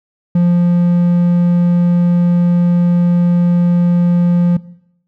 triangle tone, 174.61 Hz, F3, in tune, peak -6 dBFS, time 0.35-4.57 s, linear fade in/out 5 ms, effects noise-tail reverb RT60 0.8 s tail -20 dB re dry

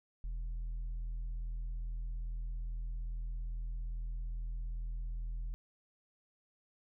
sine tone with tanh clipping, 41.2 Hz, E1, in tune, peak -37 dBFS, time 0.24-5.54 s, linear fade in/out 0 ms, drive 3 dB, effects none

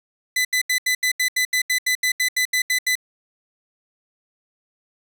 sawtooth tone bursts, 2005 Hz, B6, 26 cents sharp, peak -14 dBFS, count 16, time 0.36-2.954 s, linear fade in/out 5 ms, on 89 ms, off 78 ms, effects none

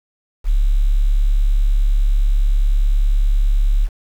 sine tone, 35.14 Hz, C#1, 24 cents sharp, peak -11 dBFS, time 0.44-3.89 s, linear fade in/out 50 ms, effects 7-bit

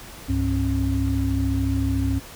sine tone cluster, 67.2 / 101 / 270.9 Hz, C2 / G#2 / C#4, +47 / -48 / -40 cents, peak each -24 dBFS, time 0.28-2.2 s, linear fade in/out 20 ms, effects pink hiss -41 dBFS RMS until 2.35 s

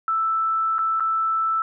sine tone with dropouts, 1321 Hz, E6, 3 cents sharp, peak -19 dBFS, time 0.08-1.62 s, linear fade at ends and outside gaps 1 ms, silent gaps 0.783-0.79 / 0.998-1.005 s, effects none

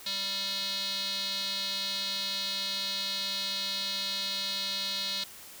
square tone with band-pass filter, 196 Hz, G3, in tune, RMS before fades -33 dBFS, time 0.06-5.24 s, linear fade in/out 5 ms, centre 4000 Hz, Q 6.1, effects white hiss -48 dBFS RMS until 5.6 s

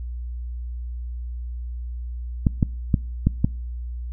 clicks, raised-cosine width 5 ms, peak -4 dBFS, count 5, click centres 2.468 / 2.628 / 2.942 / 3.27 / 3.445 s, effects noise-tail reverb RT60 0.5 s tail -25 dB re dry + added 60 Hz sine -28 dBFS peak until 4.12 s

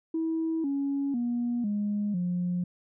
sine tone with pitch steps, 324.1 / 278.9 / 240 / 206.5 / 177.74 Hz, E4 / C#4 / B3 / G#3 / F3, -29 / +11 / -49 / -10 / +31 cents, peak -25 dBFS, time 0.14-2.64 s, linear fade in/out 5 ms, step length 500 ms, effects tanh soft clip ceiling -22 dBFS

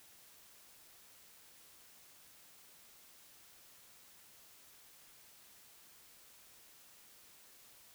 silence, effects white hiss -61 dBFS RMS until 7.94 s

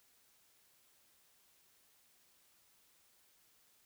silence, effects white hiss -70 dBFS RMS until 3.85 s

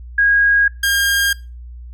sine / sawtooth tone pair in turn, 1640 / 1612.8 Hz, G#6 / G6, -22 / +49 cents, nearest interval unison, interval 29 cents, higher first, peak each -10 dBFS, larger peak neither, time 0.18-0.68 / 0.83-1.33 s, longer neither, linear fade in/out 5 ms, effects noise-tail reverb RT60 0.3 s tail -22 dB re dry + added 60 Hz sine -31 dBFS peak until 1.93 s

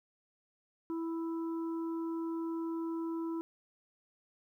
harmonic tone, 329.6 Hz, E4, in tune, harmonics 1 / 3 / 4, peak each -34 / -47 / -53 dBFS, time 0.9-3.41 s, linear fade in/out 0 ms, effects 12-bit

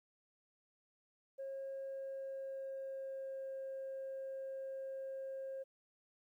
sine tone with pitch glide, 541 to 535.4 Hz, C#5 to C5, -42 to +40 cents, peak -40 dBFS, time 1.38-5.64 s, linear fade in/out 20 ms, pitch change -18 cents, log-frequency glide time 1.68-3.53 s, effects tanh soft clip ceiling -39 dBFS + 13-bit

